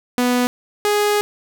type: tone pair in turn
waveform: sawtooth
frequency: 246.9 / 415.2 Hz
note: B3 / G#4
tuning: 0 / 0 cents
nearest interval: major sixth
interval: 900 cents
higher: second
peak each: -11 dBFS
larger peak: neither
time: 0.18-0.47 / 0.85-1.21 s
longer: second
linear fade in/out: 0 ms
effects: none